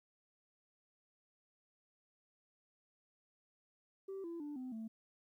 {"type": "tone with pitch steps", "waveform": "sine", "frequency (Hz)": [387.5, 337.3, 293.7, 255.7, 222.6], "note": ["G4", "E4", "D4", "C4", "A3"], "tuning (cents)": [-20, 40, 0, -40, 20], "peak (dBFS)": -40, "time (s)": [4.08, 4.88], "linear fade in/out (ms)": 10, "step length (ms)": 160, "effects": ["tanh soft clip ceiling -40 dBFS", "13-bit"]}